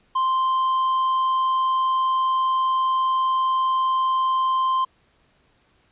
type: tone with tanh clipping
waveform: sine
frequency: 1045 Hz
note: C6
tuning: 2 cents flat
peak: -19 dBFS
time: 0.15-4.85 s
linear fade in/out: 10 ms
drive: 4 dB
effects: pink hiss -62 dBFS RMS until 5.91 s + resampled to 8000 Hz